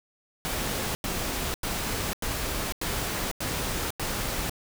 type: noise bursts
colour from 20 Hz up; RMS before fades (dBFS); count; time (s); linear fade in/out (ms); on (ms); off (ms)
pink; -30; 7; 0.45-4.496; 0; 500; 91
effects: none